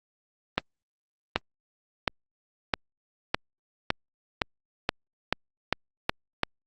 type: accelerating click train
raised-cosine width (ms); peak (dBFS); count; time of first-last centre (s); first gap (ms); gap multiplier
0.3; -6; 12; 0.58-6.434; 780; 0.92
effects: Opus 24 kbps